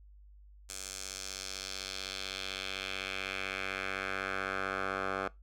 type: tone with band-pass filter sweep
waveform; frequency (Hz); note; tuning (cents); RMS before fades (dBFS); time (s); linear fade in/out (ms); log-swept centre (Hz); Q
10% pulse; 95.8; G2; -39; -38; 0.69-5.28; 5; 7500 to 1100; 1.7
effects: noise-tail reverb RT60 0.2 s tail -21 dB re dry + added 50 Hz sine -53 dBFS peak until 5.42 s